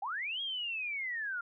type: linear two-way sweep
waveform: sine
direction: up then down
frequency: 730 to 3300 to 1374 Hz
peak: -34 dBFS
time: 0.02-1.41 s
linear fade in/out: 5 ms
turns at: 0.41 s
effects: none